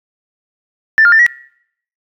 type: tone with pitch steps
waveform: sine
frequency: 1773 / 1408 / 1786 / 1916 Hz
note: A6 / F6 / A6 / A#6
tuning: +13 / +14 / +25 / +47 cents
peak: -4 dBFS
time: 0.98-1.264 s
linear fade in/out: 0 ms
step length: 71 ms
effects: noise-tail reverb RT60 0.7 s tail -25 dB re dry + tanh soft clip ceiling 0 dBFS